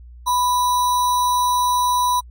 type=tone with sample-and-hold; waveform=sine; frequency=990 Hz; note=B5; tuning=4 cents sharp; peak=-15 dBFS; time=0.26-2.21 s; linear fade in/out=20 ms; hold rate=4900 Hz; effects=added 60 Hz sine -38 dBFS peak until 2.3 s + AAC 64 kbps